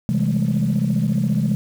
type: tone cluster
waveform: sine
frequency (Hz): 130.8 / 163.8 / 199.5 / 214.2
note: C3 / E3 / G3 / A3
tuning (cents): 0 / -11 / +31 / -46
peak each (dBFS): -21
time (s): 0.09-1.55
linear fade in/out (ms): 0
effects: tanh soft clip ceiling -11 dBFS + 7-bit